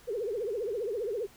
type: tone with vibrato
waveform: sine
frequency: 440 Hz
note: A4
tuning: in tune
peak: -30 dBFS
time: 0.07-1.27 s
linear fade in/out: 20 ms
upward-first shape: triangle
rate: 15 Hz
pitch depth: 260 cents each way
effects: pink hiss -57 dBFS RMS until 1.36 s

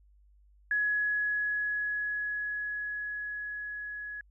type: tone with level ramp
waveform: sine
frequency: 1683 Hz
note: G#6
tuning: 23 cents sharp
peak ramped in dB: -25 to -37 dBFS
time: 0.71-4.21 s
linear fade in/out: 2 ms
effects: added 50 Hz sine -58 dBFS peak until 4.3 s

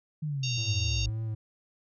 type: linear sweep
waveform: sine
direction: down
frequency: 156.9 to 51.9 Hz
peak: -29 dBFS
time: 0.22-1.1 s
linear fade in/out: 10 ms
type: harmonic tone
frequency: 923 Hz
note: A#5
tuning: 17 cents flat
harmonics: 3 / 4 / 5 / 6 / 7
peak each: -36 / -37 / -38 / -39 / -39 dBFS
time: 0.43-1.06 s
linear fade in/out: 5 ms
type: tone with vibrato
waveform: triangle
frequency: 110 Hz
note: A2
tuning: in tune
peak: -28 dBFS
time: 0.57-1.35 s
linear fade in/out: 10 ms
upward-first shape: sine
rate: 3.5 Hz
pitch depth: 31 cents each way
effects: none

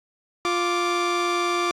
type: tone pair together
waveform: sawtooth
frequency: 350 / 1173.5 Hz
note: F4 / D6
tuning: +4 / -2 cents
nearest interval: octave + major sixth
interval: 2094 cents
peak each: -20 dBFS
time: 0.45-1.71 s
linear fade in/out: 0 ms
effects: low-pass 6000 Hz 12 dB/octave + AAC 64 kbps

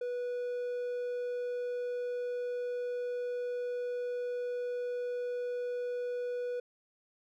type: tone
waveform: triangle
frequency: 490 Hz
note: B4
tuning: 14 cents flat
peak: -31 dBFS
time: 0.01-6.6 s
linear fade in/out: 5 ms
effects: none

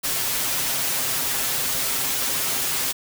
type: noise with comb filter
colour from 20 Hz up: white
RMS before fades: -24 dBFS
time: 0.03-2.93 s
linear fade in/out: 20 ms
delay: 7.5 ms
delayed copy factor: +0.65
effects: none

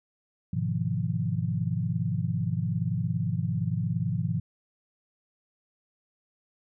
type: chord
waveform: sine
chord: F half-diminished seventh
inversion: first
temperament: just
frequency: 104.77 / 125.72 / 157.15 / 174.61 Hz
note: Ab2 / Cb3 / Eb3 / F3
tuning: +16 / +31 / +18 / 0 cents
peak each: -31 dBFS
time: 0.53-4.4 s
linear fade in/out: 5 ms
effects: none

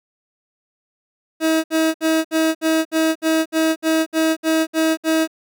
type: tone bursts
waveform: 30% pulse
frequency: 319.9 Hz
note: D#4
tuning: 48 cents sharp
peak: -12 dBFS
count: 13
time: 1.4-5.276 s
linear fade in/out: 50 ms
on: 240 ms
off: 63 ms
effects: none

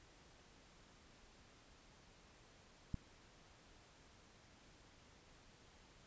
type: click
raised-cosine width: 5 ms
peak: -28 dBFS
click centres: 2.943 s
effects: pink hiss -65 dBFS RMS until 6.06 s + resampled to 16000 Hz

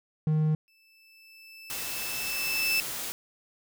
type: tone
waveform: triangle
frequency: 154.9 Hz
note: D#3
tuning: 7 cents flat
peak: -20 dBFS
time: 0.27-0.55 s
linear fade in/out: 2 ms
type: tone with exponential growth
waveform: 30% pulse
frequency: 2637 Hz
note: E7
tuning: in tune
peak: -20 dBFS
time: 0.68-2.8 s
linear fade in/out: 0 ms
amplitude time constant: 460 ms
type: noise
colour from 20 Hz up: white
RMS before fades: -35 dBFS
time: 1.7-3.12 s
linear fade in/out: 0 ms
effects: none

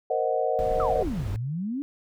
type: chord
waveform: sine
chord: C half-diminished seventh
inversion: third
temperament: equal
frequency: 466.2 / 523.3 / 622.3 / 740 Hz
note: Bb4 / C5 / Eb5 / Gb5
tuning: 0 / 0 / 0 / 0 cents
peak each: -28 dBFS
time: 0.1-1.03 s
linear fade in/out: 5 ms
type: noise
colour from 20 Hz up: brown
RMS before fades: -33 dBFS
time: 0.59-1.36 s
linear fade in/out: 0 ms
type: exponential two-way sweep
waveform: sine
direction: down then up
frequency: 1363 to 92.5 to 294.7 Hz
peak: -27 dBFS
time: 0.8-1.82 s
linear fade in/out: 0 ms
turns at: 1.29 s
effects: none

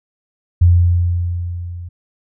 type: tone with level ramp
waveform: sine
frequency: 87.3 Hz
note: F2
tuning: in tune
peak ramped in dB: -5 to -27 dBFS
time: 0.61-1.89 s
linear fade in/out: 10 ms
effects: none

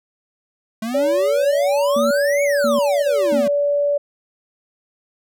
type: exponential two-way sweep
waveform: square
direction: up then down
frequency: 214.7 to 2269 to 214.7 Hz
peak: -23 dBFS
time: 0.82-3.48 s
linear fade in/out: 5 ms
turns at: 2.43 s
type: tone with pitch glide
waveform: sine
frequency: 570 to 576.3 Hz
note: C#5 to D5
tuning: +48 to -33 cents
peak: -15 dBFS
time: 0.94-3.98 s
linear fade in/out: 10 ms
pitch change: +19 cents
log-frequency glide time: 1.67-3.79 s
type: tone bursts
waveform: sine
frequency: 232.5 Hz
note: A#3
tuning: 4 cents flat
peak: -20 dBFS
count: 3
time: 1.96-3.47 s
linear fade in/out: 5 ms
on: 150 ms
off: 530 ms
effects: none

